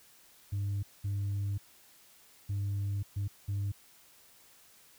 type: tone bursts at uneven times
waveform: sine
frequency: 100 Hz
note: G2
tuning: 35 cents sharp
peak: -28 dBFS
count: 5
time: 0.52-0.83 / 1.04-1.58 / 2.49-3.03 / 3.16-3.28 / 3.48-3.72 s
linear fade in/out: 10 ms
effects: tanh soft clip ceiling -29 dBFS + white hiss -60 dBFS RMS until 4.98 s